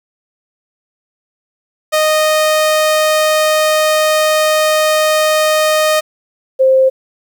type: tone pair in turn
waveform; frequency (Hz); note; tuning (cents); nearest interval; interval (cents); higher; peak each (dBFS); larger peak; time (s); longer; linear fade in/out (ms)
sawtooth / sine; 619 / 526.1; D#5 / C5; -9 / +9; minor third; 282; first; -6; neither; 1.92-6.01 / 6.59-6.9; first; 20
effects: 8-bit